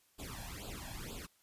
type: noise with flanger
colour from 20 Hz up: pink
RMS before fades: -45 dBFS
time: 0.18-1.27 s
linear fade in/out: 20 ms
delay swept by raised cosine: 0.25 to 1.22 ms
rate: 2.1 Hz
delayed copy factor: +0.95
effects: white hiss -71 dBFS RMS until 1.42 s + resampled to 32000 Hz

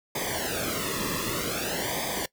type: noise with flanger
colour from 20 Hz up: pink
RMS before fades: -30 dBFS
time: 0.15-2.26 s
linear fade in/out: 5 ms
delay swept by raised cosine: 0.71 to 1.35 ms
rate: 0.53 Hz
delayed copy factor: -0.95
effects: noise-tail reverb RT60 0.1 s tail -21 dB re dry

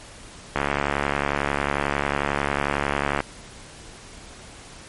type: click train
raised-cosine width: 0.5 ms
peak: -6 dBFS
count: 189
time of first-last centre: 0.56-3.204 s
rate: 71.1 Hz
effects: pink hiss -43 dBFS RMS until 4.88 s + MP3 48 kbps

